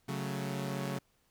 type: chord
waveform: sawtooth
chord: F# minor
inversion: second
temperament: equal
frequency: 138.59 / 185 / 220 Hz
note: C#3 / F#3 / A3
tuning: 0 / 0 / 0 cents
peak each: -33 / -35 / -38 dBFS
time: 0.08-0.99 s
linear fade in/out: 10 ms
effects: pink hiss -72 dBFS RMS until 1.3 s